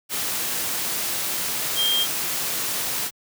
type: tone in noise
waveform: sine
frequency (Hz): 3202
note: G7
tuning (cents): +36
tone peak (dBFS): -19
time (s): 1.75-2.07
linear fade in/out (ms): 50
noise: white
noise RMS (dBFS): -26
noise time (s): 0.09-3.11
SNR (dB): +4
effects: high-pass 100 Hz 12 dB/octave